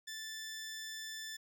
15% pulse tone, 1760 Hz, A6, in tune, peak -36 dBFS, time 0.07-1.37 s, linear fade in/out 10 ms, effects none

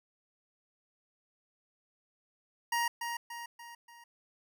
25% pulse tone with echo, 942 Hz, A#5, 18 cents sharp, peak -25 dBFS, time 2.72-2.88 s, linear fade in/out 5 ms, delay 290 ms, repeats 4, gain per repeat -6 dB, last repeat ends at 4.04 s, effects none

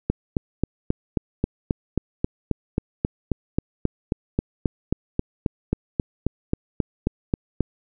click train, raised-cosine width 3 ms, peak -7 dBFS, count 29, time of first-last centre 0.1-7.607 s, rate 3.73 Hz, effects none

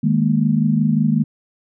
sine chord, D# suspended fourth, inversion none, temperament equal, 155.56 / 207.7 / 233.1 Hz, D#3 / G#3 / A#3, 0 / 0 / 0 cents, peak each -18 dBFS, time 0.03-1.24 s, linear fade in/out 10 ms, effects none

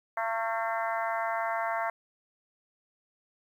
harmonic tone with a mistuned harmonic, 226.6 Hz, A#3, 49 cents flat, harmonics 3 / 4 / 5 / 6 / 7 / 8 / 9, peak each -32 / -34 / -36 / -38 / -39 / -40 / -41 dBFS, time 0.17-1.9 s, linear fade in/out 2 ms, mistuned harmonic 5, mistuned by -35 cents, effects 10-bit

